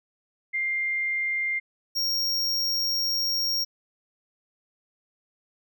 sine / square tone pair in turn, 2100 / 5571 Hz, C7 / F8, +6 / -5 cents, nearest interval octave + perfect fourth, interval 1689 cents, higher second, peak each -24 dBFS, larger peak neither, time 0.53-1.6 / 1.95-3.65 s, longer second, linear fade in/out 20 ms, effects none

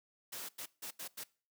white noise bursts at uneven times, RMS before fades -44 dBFS, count 5, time 0.32-0.49 / 0.58-0.66 / 0.82-0.91 / 0.99-1.08 / 1.17-1.24 s, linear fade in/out 10 ms, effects noise-tail reverb RT60 0.4 s tail -22 dB re dry + high-pass 150 Hz 12 dB/octave

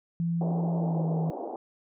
sine tone with pitch glide, 168.6 to 162.29 Hz, E3 to E3, +39 to -27 cents, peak -25 dBFS, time 0.2-1.3 s, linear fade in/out 0 ms, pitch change -66 cents, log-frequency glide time 0.79-1 s
white band-pass noise, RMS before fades -36 dBFS, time 0.41-1.56 s, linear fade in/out 2 ms, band 250 to 810 Hz, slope 48 dB/octave
effects none

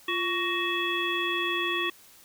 harmonic tone with a mistuned harmonic, 373.4 Hz, F#4, 16 cents sharp, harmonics 1 / 3 / 5 / 7 / 9, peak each -32 / -32 / -32 / -32 / -32 dBFS, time 0.08-1.9 s, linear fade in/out 5 ms, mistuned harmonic 1, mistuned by -120 cents, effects white hiss -54 dBFS RMS until 2.24 s

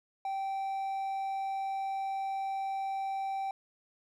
triangle tone, 778 Hz, G5, 13 cents flat, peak -30 dBFS, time 0.25-3.51 s, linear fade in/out 2 ms, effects none

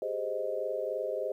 sine chord, Ab major seventh, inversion third, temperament equal, 392 / 415.3 / 523.3 / 622.3 Hz, G4 / Ab4 / C5 / Eb5, 0 / 0 / 0 / 0 cents, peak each -39 / -38 / -34 / -35 dBFS, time 0.02-1.32 s, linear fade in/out 2 ms, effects 11-bit

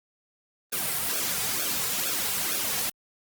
white noise with flanger, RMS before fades -28 dBFS, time 0.72-2.9 s, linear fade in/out 10 ms, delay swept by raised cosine 0.99 to 3.39 ms, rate 2.2 Hz, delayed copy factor -0.85, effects Opus 32 kbps

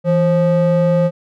triangle ring-modulated tone, 348.6 Hz, F4, 3 cents flat, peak -6 dBFS, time 0.04-1.11 s, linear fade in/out 50 ms, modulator 183 Hz, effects none

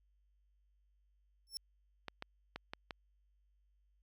sawtooth tone with exponential growth, 5400 Hz, E8, 41 cents sharp, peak -33 dBFS, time 1.47-1.57 s, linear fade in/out 0 ms, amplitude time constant 21 ms
clicks, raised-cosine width 0.3 ms, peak -26 dBFS, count 5, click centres 2.083 / 2.224 / 2.56 / 2.735 / 2.908 s
effects added 50 Hz sine -70 dBFS peak until 4.02 s

